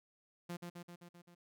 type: tone with echo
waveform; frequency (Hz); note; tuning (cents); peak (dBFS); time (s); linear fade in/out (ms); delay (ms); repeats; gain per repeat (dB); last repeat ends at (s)
sawtooth; 174; F3; -6; -37; 0.49-0.57; 10; 130; 6; -3; 1.35
effects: none